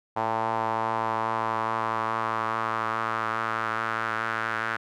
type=tone with band-pass filter sweep; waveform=sawtooth; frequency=112.2 Hz; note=A2; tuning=34 cents sharp; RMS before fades=-28 dBFS; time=0.16-4.77 s; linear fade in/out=10 ms; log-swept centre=880 to 1500 Hz; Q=3.4; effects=none